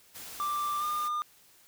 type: noise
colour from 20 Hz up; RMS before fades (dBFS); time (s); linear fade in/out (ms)
white; -44; 0.14-1.09; 20
type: tone with pitch glide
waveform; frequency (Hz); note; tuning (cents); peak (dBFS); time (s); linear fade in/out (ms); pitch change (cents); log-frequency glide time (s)
triangle; 1179 to 1210; D6 to D#6; +6 to -49; -27; 0.4-1.22; 0; +45; 0.79-0.84
effects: white hiss -60 dBFS RMS until 1.67 s